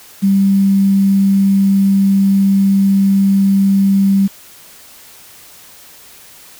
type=tone with quantisation; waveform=sine; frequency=196 Hz; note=G3; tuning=in tune; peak=-8 dBFS; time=0.22-4.28 s; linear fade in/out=20 ms; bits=6; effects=white hiss -40 dBFS RMS until 6.59 s